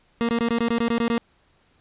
30% pulse tone bursts, 233.1 Hz, A#3, in tune, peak -17 dBFS, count 10, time 0.21-1.179 s, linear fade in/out 0 ms, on 78 ms, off 21 ms, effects pink hiss -62 dBFS RMS until 1.8 s + resampled to 8000 Hz

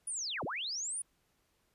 sine linear two-way sweep, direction down then up, 9956 to 87.31 to 9956 Hz, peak -35 dBFS, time 0.07-1.02 s, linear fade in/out 5 ms, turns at 0.44 s, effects pink hiss -75 dBFS RMS until 1.74 s + resampled to 32000 Hz

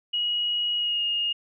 sine tone with pitch glide, 2900 to 2847 Hz, F#7 to F7, -35 to +33 cents, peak -23 dBFS, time 0.13-1.33 s, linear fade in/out 10 ms, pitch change -32 cents, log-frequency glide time 0.77-1.03 s, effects none

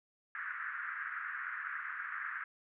white band-pass noise, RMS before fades -41 dBFS, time 0.35-2.44 s, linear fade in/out 2 ms, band 1300 to 1800 Hz, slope 48 dB/octave, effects none

